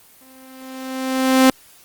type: tone with exponential growth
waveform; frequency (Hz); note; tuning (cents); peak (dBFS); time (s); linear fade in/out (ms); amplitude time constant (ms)
sawtooth; 261.5; C4; -1; -4; 0.21-1.5; 2; 280
effects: white hiss -49 dBFS RMS until 1.84 s + Opus 24 kbps